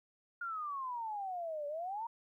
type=exponential two-way sweep; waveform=sine; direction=down then up; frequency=1428 to 571 to 951 Hz; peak=-37 dBFS; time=0.41-2.07 s; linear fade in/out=5 ms; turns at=1.67 s; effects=13-bit